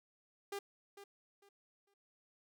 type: tone with echo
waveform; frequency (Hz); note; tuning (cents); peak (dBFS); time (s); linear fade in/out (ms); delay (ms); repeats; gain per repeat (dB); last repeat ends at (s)
sawtooth; 400.5; G4; +37; -36; 0.52-0.59; 5; 450; 3; -12; 1.94
effects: none